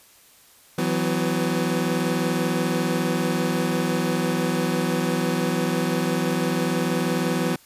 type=chord; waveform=25% pulse; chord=E suspended second; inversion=none; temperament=equal with one note detuned; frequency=164.81 / 185 / 250.2 Hz; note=E3 / F#3 / B3; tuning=0 / 0 / +23 cents; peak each=-22 dBFS; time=0.78-7.56 s; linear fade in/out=5 ms; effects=white hiss -53 dBFS RMS until 7.65 s + resampled to 32000 Hz